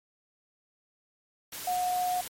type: tone in noise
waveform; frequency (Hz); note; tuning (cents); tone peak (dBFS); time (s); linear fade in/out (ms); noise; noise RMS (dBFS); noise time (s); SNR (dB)
sine; 725; F#5; -35; -26; 1.67-2.21; 5; white; -39; 1.52-2.28; +10
effects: MP3 64 kbps